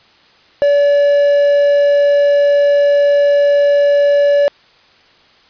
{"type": "tone with quantisation", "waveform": "triangle", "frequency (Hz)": 573, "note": "D5", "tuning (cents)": -43, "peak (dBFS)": -6, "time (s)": [0.62, 4.48], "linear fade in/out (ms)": 0, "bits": 4, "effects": ["white hiss -48 dBFS RMS until 5.49 s", "resampled to 11025 Hz"]}